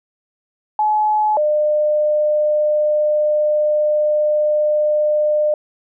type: tone pair in turn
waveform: sine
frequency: 852 / 602.5 Hz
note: G#5 / D5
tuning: +44 / +44 cents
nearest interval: tritone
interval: 600 cents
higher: first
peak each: -13 dBFS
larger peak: neither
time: 0.79-1.37 / 1.37-5.54 s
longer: second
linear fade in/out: 2 ms
effects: none